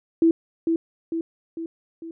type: tone with echo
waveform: sine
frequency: 329.6 Hz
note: E4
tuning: in tune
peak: -13 dBFS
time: 0.22-0.31 s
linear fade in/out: 2 ms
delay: 450 ms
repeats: 4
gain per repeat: -5 dB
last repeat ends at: 2.11 s
effects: none